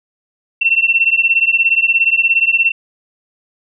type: beating tone pair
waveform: sine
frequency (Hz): 2700 / 2717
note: E7 / F7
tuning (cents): +41 / -48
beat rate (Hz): 17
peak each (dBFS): -13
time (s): 0.61-2.72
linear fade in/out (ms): 10
effects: none